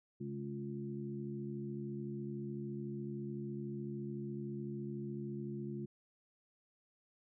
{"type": "harmonic tone with a mistuned harmonic", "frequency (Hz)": 70, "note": "C#2", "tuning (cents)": 18, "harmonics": [2, 3, 4, 5], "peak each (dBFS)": [-44, -43, -55, -45], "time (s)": [0.2, 5.86], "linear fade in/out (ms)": 10, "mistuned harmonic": 2, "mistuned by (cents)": -48, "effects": []}